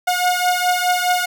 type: beating tone pair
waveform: sawtooth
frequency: 719 / 723.8 Hz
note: F#5 / F#5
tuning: -50 / -38 cents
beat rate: 4.8 Hz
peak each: -14 / -16 dBFS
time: 0.07-1.26 s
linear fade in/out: 10 ms
effects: none